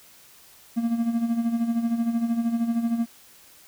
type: tone with tremolo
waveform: triangle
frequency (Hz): 232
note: A#3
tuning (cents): -8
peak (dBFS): -17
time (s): 0.76-3.06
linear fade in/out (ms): 20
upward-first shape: sine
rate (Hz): 13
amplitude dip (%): 65
effects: white hiss -52 dBFS RMS until 3.67 s